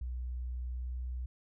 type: tone with pitch glide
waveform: sine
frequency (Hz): 61.74 to 62.24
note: B1 to B1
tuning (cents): 0 to +14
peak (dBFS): -35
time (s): 0.01-1.26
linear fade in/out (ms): 5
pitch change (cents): +14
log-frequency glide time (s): 0.66-0.99
effects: none